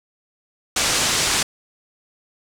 white low-pass noise, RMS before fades -20 dBFS, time 0.76-1.43 s, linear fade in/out 5 ms, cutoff 8300 Hz, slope 24 dB/octave, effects none

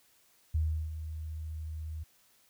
sine tone with ADSR envelope, 78.5 Hz, D#2, 16 cents sharp, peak -25 dBFS, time 0.54-2.04 s, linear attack 10 ms, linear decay 350 ms, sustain -11 dB, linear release 14 ms, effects white hiss -66 dBFS RMS until 2.49 s

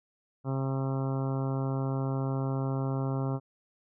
harmonic tone, 134.3 Hz, C3, 46 cents sharp, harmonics 1 / 2 / 3 / 4 / 5 / 6 / 7 / 8 / 9 / 10, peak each -29 / -35 / -39 / -41 / -43 / -45 / -46 / -47 / -48 / -49 dBFS, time 0.44-3.4 s, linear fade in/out 50 ms, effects none

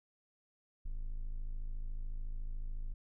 triangle tone, 26.95 Hz, A0, 35 cents flat, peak -34 dBFS, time 0.85-2.94 s, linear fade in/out 10 ms, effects none

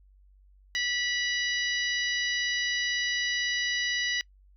harmonic tone, 978 Hz, B5, 17 cents flat, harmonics 2 / 3 / 4 / 5 / 6, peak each -29 / -33 / -35 / -37 / -39 dBFS, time 0.75-4.21 s, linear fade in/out 0 ms, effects noise-tail reverb RT60 0.1 s tail -24 dB re dry + added 48 Hz sine -55 dBFS peak until 4.56 s

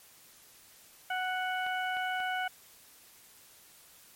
harmonic tone, 740 Hz, F#5, in tune, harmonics 1 / 2 / 3 / 4, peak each -33 / -34 / -41 / -42 dBFS, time 1.1-2.48 s, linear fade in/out 5 ms
clicks, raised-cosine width 0.3 ms, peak -30 dBFS, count 3, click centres 1.665 / 1.969 / 2.203 s
effects white hiss -57 dBFS RMS until 4.15 s + MP3 64 kbps

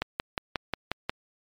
click train, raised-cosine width 0.3 ms, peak -11 dBFS, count 7, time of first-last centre 0.02-1.095 s, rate 5.58 Hz, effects MP3 96 kbps

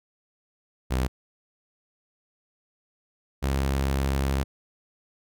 sawtooth tone pair in turn, 64.1 / 67.91 Hz, C2 / C#2, -35 / -35 cents, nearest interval minor second, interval 100 cents, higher second, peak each -19 dBFS, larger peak neither, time 0.9-1.08 / 3.42-4.44 s, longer second, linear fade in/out 20 ms, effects none

